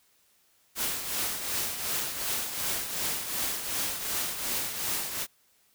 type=noise with tremolo; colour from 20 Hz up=white; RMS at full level=-29 dBFS; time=0.75-5.27 s; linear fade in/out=50 ms; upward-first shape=triangle; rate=2.7 Hz; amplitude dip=60%; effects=white hiss -66 dBFS RMS until 5.74 s